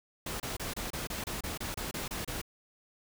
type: noise bursts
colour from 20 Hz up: pink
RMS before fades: -37 dBFS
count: 13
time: 0.26-2.416 s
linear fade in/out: 5 ms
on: 140 ms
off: 28 ms
effects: none